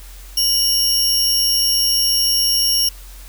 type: tone pair together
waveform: sawtooth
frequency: 2930 / 5531 Hz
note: F#7 / F8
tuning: -18 / -18 cents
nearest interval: major seventh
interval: 1100 cents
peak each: -20 / -12 dBFS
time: 0.37-2.89 s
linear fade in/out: 5 ms
effects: added 45 Hz sine -35 dBFS peak until 3.28 s + white hiss -43 dBFS RMS until 3.28 s